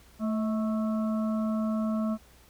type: harmonic tone with a mistuned harmonic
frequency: 220 Hz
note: A3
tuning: in tune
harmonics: 1 / 3 / 5 / 6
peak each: -26 / -36 / -42 / -43 dBFS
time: 0.19-2.18 s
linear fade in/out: 50 ms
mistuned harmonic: 3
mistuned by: -47 cents
effects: added 60 Hz sine -58 dBFS peak until 2.49 s + pink hiss -58 dBFS RMS until 2.49 s